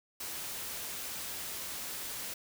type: noise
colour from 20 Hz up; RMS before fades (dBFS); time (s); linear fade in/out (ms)
white; -40; 0.2-2.34; 5
effects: none